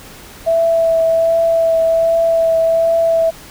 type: tone with vibrato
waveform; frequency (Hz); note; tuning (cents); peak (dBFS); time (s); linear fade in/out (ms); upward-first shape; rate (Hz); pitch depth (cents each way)
sine; 659.3; E5; 0; -10; 0.46-3.31; 20; triangle; 1.3; 15
effects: pink hiss -37 dBFS RMS until 3.5 s